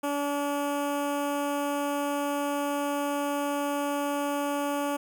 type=tone with notch filter; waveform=15% pulse; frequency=286.7 Hz; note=D4; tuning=42 cents flat; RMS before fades=-29 dBFS; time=0.03-4.97 s; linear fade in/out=10 ms; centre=4300 Hz; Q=0.94; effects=none